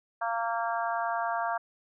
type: harmonic tone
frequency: 230.5 Hz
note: A#3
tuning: 19 cents flat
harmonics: 3 / 4 / 5 / 6 / 7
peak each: -31 / -33 / -35 / -37 / -38 dBFS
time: 0.21-1.58 s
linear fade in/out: 10 ms
effects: none